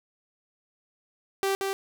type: tone with echo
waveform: sawtooth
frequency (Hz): 390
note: G4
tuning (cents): -9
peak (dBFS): -20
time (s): 1.43-1.55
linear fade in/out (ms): 0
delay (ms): 180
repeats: 1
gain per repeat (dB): -3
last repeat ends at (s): 1.73
effects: 10-bit